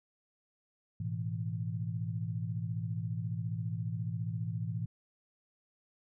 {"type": "chord", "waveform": "sine", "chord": "A suspended second", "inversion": "none", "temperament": "equal with one note detuned", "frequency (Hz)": [108.86, 123.47, 164.81], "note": ["A2", "B2", "E3"], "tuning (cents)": [-18, 0, 0], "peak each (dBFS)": [-36, -39, -38], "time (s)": [1, 4.86], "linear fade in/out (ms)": 5, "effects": []}